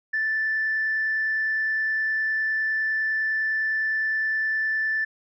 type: tone with frequency modulation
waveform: sine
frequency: 1760 Hz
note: A6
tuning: in tune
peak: -21 dBFS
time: 0.13-5.05 s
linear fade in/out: 10 ms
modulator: 29.8 Hz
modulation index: 0.42
effects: tanh soft clip ceiling -17 dBFS